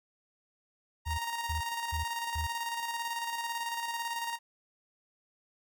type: tone with tremolo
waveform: sawtooth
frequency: 932.3 Hz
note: A#5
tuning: in tune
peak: -28 dBFS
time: 1.05-4.39 s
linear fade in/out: 50 ms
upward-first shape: square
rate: 18 Hz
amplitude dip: 40%
type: tone bursts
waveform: sine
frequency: 79.3 Hz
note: D#2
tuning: 33 cents sharp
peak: -32 dBFS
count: 4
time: 1.06-2.47 s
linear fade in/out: 10 ms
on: 120 ms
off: 310 ms
effects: none